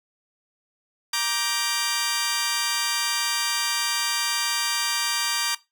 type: chord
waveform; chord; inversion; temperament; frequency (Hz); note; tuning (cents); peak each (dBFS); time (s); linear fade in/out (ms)
10% pulse; G minor; first; just; 940.8 / 1176 / 1568; Bb5 / D6 / G6; +16 / +2 / 0; -20; 1.13-5.55; 5
effects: noise-tail reverb RT60 0.2 s tail -17 dB re dry